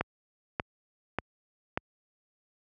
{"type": "click train", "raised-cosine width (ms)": 0.5, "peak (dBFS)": -13, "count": 4, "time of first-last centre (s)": [0.01, 1.775], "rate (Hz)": 1.7, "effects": ["high-pass 60 Hz 12 dB/octave"]}